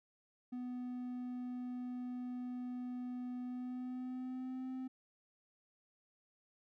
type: tone with pitch glide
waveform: triangle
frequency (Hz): 248.4 to 258.8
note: B3 to C4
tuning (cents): +10 to -19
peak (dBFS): -38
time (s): 0.52-4.88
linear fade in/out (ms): 10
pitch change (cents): +71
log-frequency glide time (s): 3.43-4.7
effects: none